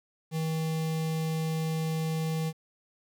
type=tone with notch filter; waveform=square; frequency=159.8 Hz; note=D#3; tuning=47 cents sharp; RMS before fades=-30 dBFS; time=0.31-2.53 s; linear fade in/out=50 ms; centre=1400 Hz; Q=1.7; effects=10-bit